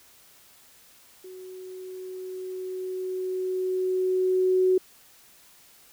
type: tone with level ramp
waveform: sine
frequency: 371.4 Hz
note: F#4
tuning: 7 cents sharp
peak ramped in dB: -40 to -17 dBFS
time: 1.24-4.78 s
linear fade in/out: 5 ms
effects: white hiss -55 dBFS RMS until 5.92 s